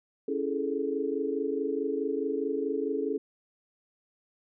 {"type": "chord", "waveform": "sine", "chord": "A major seventh", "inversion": "first", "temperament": "equal", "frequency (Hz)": [277.2, 329.6, 415.3, 440], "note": ["C#4", "E4", "G#4", "A4"], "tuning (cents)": [0, 0, 0, 0], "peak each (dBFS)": [-33, -36, -32, -32], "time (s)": [0.28, 3.18], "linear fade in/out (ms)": 5, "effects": []}